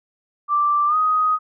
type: tone with pitch glide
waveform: sine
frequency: 1174.7 to 1251.8 Hz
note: D6 to D#6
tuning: 0 to +10 cents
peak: -15 dBFS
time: 0.48-1.39 s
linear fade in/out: 50 ms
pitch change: +110 cents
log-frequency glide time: 0.87-0.96 s
effects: none